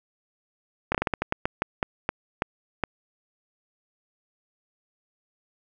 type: slowing click train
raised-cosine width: 0.5 ms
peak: -8 dBFS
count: 14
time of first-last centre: 0.92-2.838 s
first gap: 26 ms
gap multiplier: 1.26
effects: none